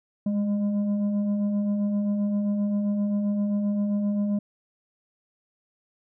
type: tone with frequency modulation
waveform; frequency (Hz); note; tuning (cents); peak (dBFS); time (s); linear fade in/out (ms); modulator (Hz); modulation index
sine; 205.8; G#3; -16; -21; 0.26-4.39; 5; 404; 0.35
effects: tanh soft clip ceiling -18 dBFS